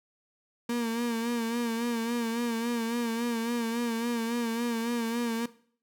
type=tone with vibrato; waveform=35% pulse; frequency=233.1 Hz; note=A#3; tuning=in tune; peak=-26 dBFS; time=0.69-5.46 s; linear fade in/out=5 ms; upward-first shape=sine; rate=3.6 Hz; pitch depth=51 cents each way; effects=noise-tail reverb RT60 0.5 s tail -17 dB re dry